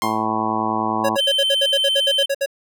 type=harmonic tone; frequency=110 Hz; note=A2; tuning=in tune; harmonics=1 / 2 / 3 / 4 / 5 / 6 / 7 / 8 / 9 / 10; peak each=-35 / -26 / -27 / -33 / -35 / -31 / -26 / -28 / -24 / -27 dBFS; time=0.02-1.17 s; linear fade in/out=20 ms
type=tone with exponential decay; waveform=sawtooth; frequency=1058 Hz; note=C6; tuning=19 cents sharp; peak=-15 dBFS; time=0.02-0.26 s; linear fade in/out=0 ms; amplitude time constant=52 ms
type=tone bursts; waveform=square; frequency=554.4 Hz; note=C#5; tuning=in tune; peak=-18 dBFS; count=13; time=1.04-2.461 s; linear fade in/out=10 ms; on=53 ms; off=61 ms
type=tone; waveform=triangle; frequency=3091 Hz; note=G7; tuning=25 cents flat; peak=-15 dBFS; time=1.18-2.26 s; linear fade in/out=10 ms
effects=none